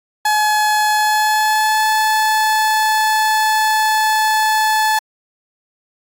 30% pulse tone with pitch glide, 850 to 866.9 Hz, G#5 to A5, +40 to -26 cents, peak -10 dBFS, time 0.25-4.99 s, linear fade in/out 5 ms, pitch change +34 cents, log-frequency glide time 0.92-1.88 s, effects AAC 64 kbps

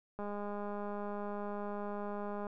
click train, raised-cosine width 1 ms, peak -28 dBFS, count 468, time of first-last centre 0.19-2.468 s, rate 205 Hz, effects none

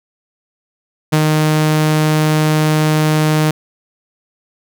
sawtooth tone with ADSR envelope, 154.4 Hz, D#3, 13 cents flat, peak -5 dBFS, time 1.12-3.51 s, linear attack 15 ms, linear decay 70 ms, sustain -2 dB, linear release 4 ms, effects none

